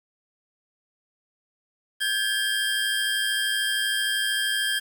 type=tone cluster; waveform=square; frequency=1587 / 1700 / 3198 Hz; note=G6 / G#6 / G7; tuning=+21 / +40 / +34 cents; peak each=-29 / -29 / -27 dBFS; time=2-4.8 s; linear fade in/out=20 ms; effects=8-bit